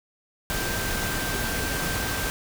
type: tone in noise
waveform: sine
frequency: 1568 Hz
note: G6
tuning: in tune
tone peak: -33 dBFS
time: 0.5-2.3 s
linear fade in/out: 0 ms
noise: pink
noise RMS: -28 dBFS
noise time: 0.5-2.3 s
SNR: -8 dB
effects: none